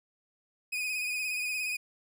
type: tone with vibrato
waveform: 40% pulse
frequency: 2489 Hz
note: D#7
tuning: in tune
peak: -30 dBFS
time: 0.72-1.77 s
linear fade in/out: 10 ms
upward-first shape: sine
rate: 17 Hz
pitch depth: 43 cents each way
effects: none